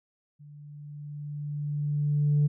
sine tone with level ramp, 146.83 Hz, D3, in tune, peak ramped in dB -46 to -17 dBFS, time 0.39-2.48 s, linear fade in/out 20 ms, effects tanh soft clip ceiling -17 dBFS

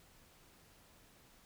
silence, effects pink hiss -64 dBFS RMS until 1.45 s

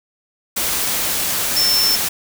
sine tone in noise, 5350 Hz, E8, 25 cents sharp, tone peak -14 dBFS, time 1.56-1.96 s, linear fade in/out 10 ms, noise white, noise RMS -20 dBFS, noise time 0.56-2.09 s, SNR +3 dB, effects none

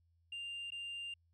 sine tone with dropouts, 2794 Hz, F7, in tune, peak -39 dBFS, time 0.32-1.14 s, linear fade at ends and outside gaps 5 ms, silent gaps 0.705-0.719 s, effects tanh soft clip ceiling -40 dBFS + added 84 Hz sine -70 dBFS peak until 1.33 s

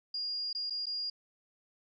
sine tone with dropouts, 4836 Hz, D8, 50 cents sharp, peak -33 dBFS, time 0.14-1.1 s, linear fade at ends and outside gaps 5 ms, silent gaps 0.53-0.549 / 0.699-0.705 / 0.858-0.866 s, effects none

